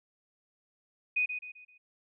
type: tone with echo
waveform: sine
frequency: 2489 Hz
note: D#7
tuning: in tune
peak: -25 dBFS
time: 1.16-1.26 s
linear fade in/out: 10 ms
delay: 130 ms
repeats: 4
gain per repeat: -8 dB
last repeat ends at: 1.78 s
effects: none